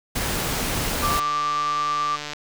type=noise; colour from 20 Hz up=pink; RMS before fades=-25 dBFS; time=0.15-1.2 s; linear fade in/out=10 ms
type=tone; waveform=sine; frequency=1174.7 Hz; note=D6; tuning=in tune; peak=-21 dBFS; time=1.02-2.17 s; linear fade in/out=20 ms
type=click train; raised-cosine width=0.2 ms; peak=-14 dBFS; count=191; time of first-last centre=1.05-2.334 s; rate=148 Hz
effects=none